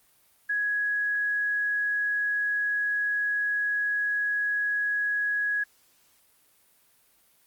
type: tone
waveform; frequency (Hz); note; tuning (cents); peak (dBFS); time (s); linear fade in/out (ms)
sine; 1669; G#6; +8; -24; 0.49-5.64; 10
effects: white hiss -63 dBFS RMS until 7.46 s + Opus 32 kbps